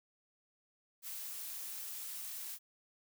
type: noise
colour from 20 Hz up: blue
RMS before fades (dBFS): -44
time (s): 1.02-2.59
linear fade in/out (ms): 50
effects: none